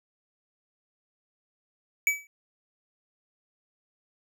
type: tone with exponential decay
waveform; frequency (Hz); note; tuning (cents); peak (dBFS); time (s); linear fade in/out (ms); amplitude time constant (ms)
square; 2290; D7; -44; -18; 2.07-2.27; 1; 43
effects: none